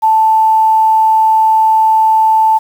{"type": "tone with quantisation", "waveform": "sine", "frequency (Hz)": 880, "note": "A5", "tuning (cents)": 0, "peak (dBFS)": -6, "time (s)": [0.02, 2.59], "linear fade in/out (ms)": 20, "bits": 6, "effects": []}